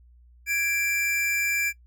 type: tone pair together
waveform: square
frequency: 1661 / 2349 Hz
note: G#6 / D7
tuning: 0 / 0 cents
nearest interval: tritone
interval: 600 cents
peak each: -32 / -25 dBFS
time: 0.46-1.73 s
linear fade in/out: 50 ms
effects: noise-tail reverb RT60 0.1 s tail -21 dB re dry + added 60 Hz sine -51 dBFS peak until 1.86 s